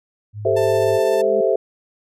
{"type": "tone with vibrato", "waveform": "sine", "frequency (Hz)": 104.5, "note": "G#2", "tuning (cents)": 11, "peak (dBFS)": -27, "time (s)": [0.33, 1], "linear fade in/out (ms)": 50, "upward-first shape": "triangle", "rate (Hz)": 2.8, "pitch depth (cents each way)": 11}
{"type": "chord", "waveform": "sine", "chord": "A minor seventh", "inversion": "third", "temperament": "equal", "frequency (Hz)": [392, 440, 523.3, 659.3], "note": ["G4", "A4", "C5", "E5"], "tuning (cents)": [0, 0, 0, 0], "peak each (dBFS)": -20, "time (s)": [0.45, 1.56], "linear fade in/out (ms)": 5}
{"type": "tone with tremolo", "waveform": "sawtooth", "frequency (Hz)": 887, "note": "A5", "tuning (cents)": 14, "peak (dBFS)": -23, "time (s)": [0.56, 1.22], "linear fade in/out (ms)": 10, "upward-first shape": "triangle", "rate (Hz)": 16, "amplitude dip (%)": 30}
{"type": "tone with exponential growth", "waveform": "sine", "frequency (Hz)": 207.7, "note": "G#3", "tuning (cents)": 0, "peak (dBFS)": -26, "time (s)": [0.58, 1.41], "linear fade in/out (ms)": 5, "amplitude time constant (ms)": 180}
{"effects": ["resampled to 32000 Hz"]}